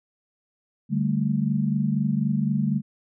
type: chord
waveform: sine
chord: D suspended fourth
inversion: none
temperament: equal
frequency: 146.83 / 196 / 220 Hz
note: D3 / G3 / A3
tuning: 0 / 0 / 0 cents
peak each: -25 dBFS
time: 0.89-2.82 s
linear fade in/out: 50 ms
effects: none